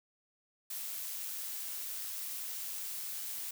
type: noise with amplitude modulation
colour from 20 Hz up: blue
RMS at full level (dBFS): -39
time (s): 0.7-3.51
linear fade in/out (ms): 5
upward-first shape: sine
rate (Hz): 100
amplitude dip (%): 30
effects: none

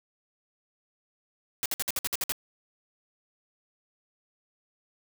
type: noise bursts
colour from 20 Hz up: white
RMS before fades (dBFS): -29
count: 9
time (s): 1.63-2.321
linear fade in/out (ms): 0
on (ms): 27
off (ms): 56
effects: none

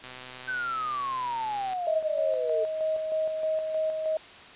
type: click train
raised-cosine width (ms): 0.2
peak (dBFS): -24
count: 216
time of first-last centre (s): 0.04-1.733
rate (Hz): 127
type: exponential sweep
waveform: sine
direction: down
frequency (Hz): 1551 to 436.3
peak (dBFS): -28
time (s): 0.47-2.65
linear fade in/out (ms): 20
type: tone with tremolo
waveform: sine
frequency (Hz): 630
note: D#5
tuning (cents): +21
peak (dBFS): -24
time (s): 1.87-4.17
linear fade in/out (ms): 2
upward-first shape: square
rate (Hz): 3.2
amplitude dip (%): 40
effects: white hiss -47 dBFS RMS until 4.55 s + resampled to 8000 Hz

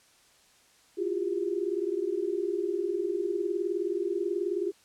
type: tone cluster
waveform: sine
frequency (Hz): 343 / 362.7 / 401.6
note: F4 / F#4 / G4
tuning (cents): -31 / -34 / +42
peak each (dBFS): -32 / -32 / -31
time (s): 0.97-4.72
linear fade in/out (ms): 20
effects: white hiss -61 dBFS RMS until 4.84 s + low-pass 9000 Hz 12 dB/octave

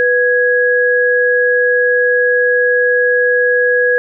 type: tone pair together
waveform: sine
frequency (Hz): 493 / 1661.2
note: B4 / G#6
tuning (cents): -3 / 0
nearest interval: octave + major sixth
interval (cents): 2103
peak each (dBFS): -12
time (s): 0-3.98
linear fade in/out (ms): 0
effects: none

